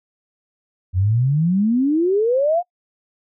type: exponential sweep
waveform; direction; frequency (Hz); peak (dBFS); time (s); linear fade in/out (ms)
sine; up; 87.31 to 726; -14; 0.93-2.63; 50
effects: noise-tail reverb RT60 0.1 s tail -24 dB re dry